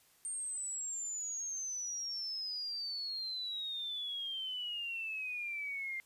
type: exponential sweep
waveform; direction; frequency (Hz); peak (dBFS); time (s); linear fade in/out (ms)
sine; down; 8760 to 2093; -37; 0.25-6; 0
effects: white hiss -67 dBFS RMS until 6.05 s + resampled to 32000 Hz